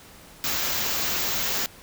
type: band-stop noise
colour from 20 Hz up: white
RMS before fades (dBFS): -26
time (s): 0.44-1.66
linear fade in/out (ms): 0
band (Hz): 7500 to 13000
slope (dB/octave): 96
effects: pink hiss -48 dBFS RMS until 1.82 s